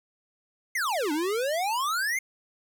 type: exponential two-way sweep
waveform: square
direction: down then up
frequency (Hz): 2171 to 286.1 to 2171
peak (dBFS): -26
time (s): 0.75-2.19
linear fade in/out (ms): 5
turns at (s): 1.12
effects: none